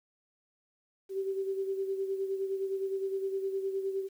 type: beating tone pair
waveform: sine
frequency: 386.4 / 396.1 Hz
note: G4 / G4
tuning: -25 / +18 cents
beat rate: 9.7 Hz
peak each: -31 / -39 dBFS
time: 1.09-4.09 s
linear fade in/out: 50 ms
effects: 10-bit